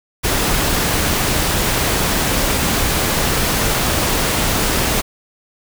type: noise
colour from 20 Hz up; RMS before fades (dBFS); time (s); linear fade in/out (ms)
pink; -17; 0.23-5.02; 20
effects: none